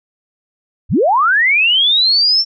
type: linear sweep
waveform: sine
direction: up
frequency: 37 to 5480 Hz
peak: -9 dBFS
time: 0.89-2.45 s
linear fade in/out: 50 ms
effects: none